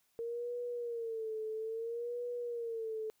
sine tone with vibrato, 460 Hz, A#4, 23 cents flat, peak -36 dBFS, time 0.19-3.1 s, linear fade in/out 0 ms, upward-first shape sine, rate 0.6 Hz, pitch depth 93 cents each way, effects white hiss -75 dBFS RMS until 3.2 s

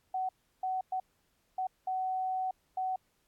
sine tone bursts at uneven times, 750 Hz, F#5, 23 cents sharp, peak -30 dBFS, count 6, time 0.14-0.29 / 0.63-0.81 / 0.92-1 / 1.58-1.67 / 1.87-2.51 / 2.77-2.96 s, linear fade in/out 5 ms, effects pink hiss -74 dBFS RMS until 3.27 s + AAC 64 kbps

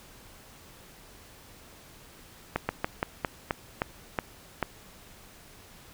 slowing click train, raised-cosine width 0.5 ms, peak -11 dBFS, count 9, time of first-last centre 2.56-4.627 s, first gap 130 ms, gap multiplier 1.19, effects pink hiss -52 dBFS RMS until 5.93 s

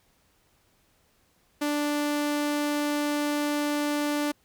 sawtooth tone, 293.7 Hz, D4, in tune, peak -21 dBFS, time 1.61-4.32 s, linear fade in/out 10 ms, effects pink hiss -66 dBFS RMS until 4.44 s

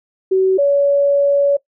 sine tone pair in turn, 378.7 / 565.4 Hz, F#4 / C#5, +40 / +34 cents, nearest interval perfect fifth, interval 694 cents, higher second, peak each -10 dBFS, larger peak neither, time 0.31-0.58 / 0.58-1.57 s, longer second, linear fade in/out 10 ms, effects noise-tail reverb RT60 0.1 s tail -19 dB re dry

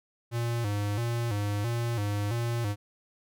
square tone with vibrato, 110 Hz, A2, in tune, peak -28 dBFS, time 0.31-2.76 s, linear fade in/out 50 ms, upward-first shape square, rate 1.5 Hz, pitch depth 120 cents each way, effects none

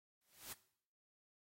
white noise with exponential growth, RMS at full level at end -45 dBFS, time 0.21-0.53 s, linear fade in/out 5 ms, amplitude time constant 69 ms, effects noise-tail reverb RT60 0.6 s tail -17 dB re dry + AAC 48 kbps

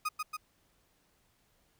35% pulse tone with echo, 1244.5 Hz, D#6, in tune, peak -28 dBFS, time 0.05-0.09 s, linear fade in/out 10 ms, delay 140 ms, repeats 2, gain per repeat -3 dB, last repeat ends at 0.37 s, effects pink hiss -71 dBFS RMS until 1.79 s

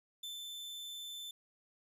40% pulse tone with ADSR envelope, 3532 Hz, A7, 6 cents sharp, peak -40 dBFS, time 0.23-1.31 s, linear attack 6 ms, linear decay 140 ms, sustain -2 dB, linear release 3 ms, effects 12-bit

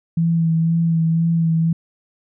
sine tone with vibrato, 164.81 Hz, E3, in tune, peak -14 dBFS, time 0.17-1.73 s, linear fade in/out 5 ms, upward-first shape sine, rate 2 Hz, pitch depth 23 cents each way, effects none

